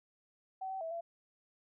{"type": "tone with pitch steps", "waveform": "sine", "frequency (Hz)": [761, 766, 653, 676], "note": ["F#5", "G5", "E5", "E5"], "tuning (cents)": [48, -40, -17, 43], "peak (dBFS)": -37, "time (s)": [0.61, 1.01], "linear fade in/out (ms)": 10, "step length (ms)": 100, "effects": []}